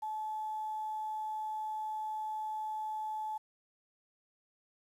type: tone with quantisation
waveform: sine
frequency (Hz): 864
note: A5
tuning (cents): -32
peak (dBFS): -35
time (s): 0.02-3.38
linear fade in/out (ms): 10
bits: 10
effects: resampled to 32000 Hz